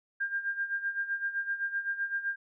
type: tone with tremolo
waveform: sine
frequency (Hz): 1601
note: G6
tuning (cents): +36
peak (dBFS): -27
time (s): 0.2-2.36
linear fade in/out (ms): 10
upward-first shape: sine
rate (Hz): 7.8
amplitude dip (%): 75
effects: none